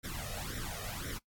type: noise with flanger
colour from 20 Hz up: pink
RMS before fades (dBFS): -40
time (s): 0.03-1.19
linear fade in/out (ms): 20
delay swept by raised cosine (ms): 0.53 to 1.63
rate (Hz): 1.9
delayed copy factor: +0.85
effects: noise-tail reverb RT60 0.1 s tail -20 dB re dry + AAC 64 kbps